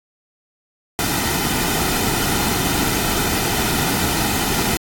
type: noise with comb filter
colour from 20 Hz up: pink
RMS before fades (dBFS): -20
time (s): 0.99-4.77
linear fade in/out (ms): 0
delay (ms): 1.8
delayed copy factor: -0.55
effects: AAC 64 kbps